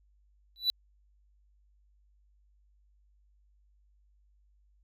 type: tone with exponential growth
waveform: triangle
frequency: 3963 Hz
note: B7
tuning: 5 cents sharp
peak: -18 dBFS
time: 0.56-0.7 s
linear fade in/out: 0 ms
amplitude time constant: 30 ms
effects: tanh soft clip ceiling -16 dBFS + added 50 Hz sine -63 dBFS peak until 4.83 s